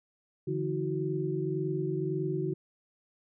sine tone cluster, 147 / 168.8 / 323.5 / 372.6 Hz, D3 / E3 / E4 / F#4, +2 / +41 / -32 / +12 cents, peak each -33 / -39 / -36 / -32 dBFS, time 0.47-2.54 s, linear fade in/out 10 ms, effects none

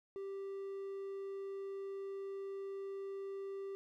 triangle tone, 392 Hz, G4, in tune, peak -39 dBFS, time 0.16-3.75 s, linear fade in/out 0 ms, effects none

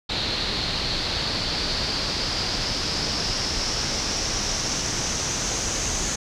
pink noise with low-pass filter sweep, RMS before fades -26 dBFS, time 0.09-6.16 s, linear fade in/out 10 ms, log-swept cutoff 4100 to 6500 Hz, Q 5.7, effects none

